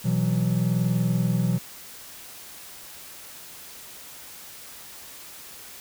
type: chord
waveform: triangle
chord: B suspended fourth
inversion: none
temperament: just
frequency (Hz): 123.47 / 164.63 / 185.21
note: B2 / E3 / F#3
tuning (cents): 0 / -2 / +2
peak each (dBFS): -23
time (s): 0.04-1.59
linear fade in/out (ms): 20
effects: white hiss -43 dBFS RMS until 5.8 s